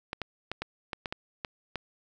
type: clicks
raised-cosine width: 0.3 ms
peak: -17 dBFS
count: 9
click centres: 0.131 / 0.217 / 0.516 / 0.62 / 0.932 / 1.058 / 1.125 / 1.448 / 1.757 s
effects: none